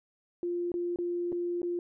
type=tone with dropouts; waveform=sine; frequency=349.2 Hz; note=F4; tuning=in tune; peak=-29 dBFS; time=0.43-1.79 s; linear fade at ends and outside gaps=1 ms; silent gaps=0.718-0.74 / 0.96-0.987 / 1.32-1.326 / 1.618-1.63 s; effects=none